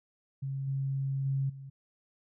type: tone with level steps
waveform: sine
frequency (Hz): 136.1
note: C#3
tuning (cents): -31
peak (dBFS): -32 / -29 / -27 / -42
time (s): 0.42-1.7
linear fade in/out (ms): 10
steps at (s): 0.67 / 1.25 / 1.49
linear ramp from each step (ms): 10
effects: none